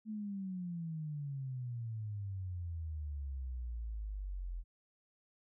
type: exponential sweep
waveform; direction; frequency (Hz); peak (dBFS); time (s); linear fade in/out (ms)
sine; down; 220.3 to 42; -38; 0.05-4.64; 50
effects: none